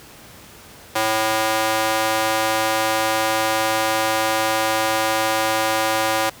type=tone with high-pass filter; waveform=square; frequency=110 Hz; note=A2; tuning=in tune; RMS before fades=-20 dBFS; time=0.95-6.3 s; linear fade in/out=10 ms; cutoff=660 Hz; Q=1.1; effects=pink hiss -43 dBFS RMS until 6.4 s + high-pass 60 Hz 12 dB/octave